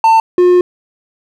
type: tone pair in turn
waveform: triangle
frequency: 896 / 358.3 Hz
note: A5 / F4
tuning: +31 / +44 cents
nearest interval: octave + major third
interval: 1587 cents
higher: first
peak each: -3 dBFS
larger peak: neither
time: 0.04-0.2 / 0.38-0.61 s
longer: second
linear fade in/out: 2 ms
effects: none